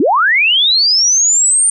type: linear sweep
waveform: sine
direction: up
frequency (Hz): 233.1 to 9050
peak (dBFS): -8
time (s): 0-1.7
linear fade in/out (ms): 2
effects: none